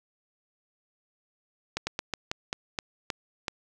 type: slowing click train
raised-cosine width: 0.2 ms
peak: -12 dBFS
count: 9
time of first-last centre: 1.77-3.482 s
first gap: 100 ms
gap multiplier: 1.21
effects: none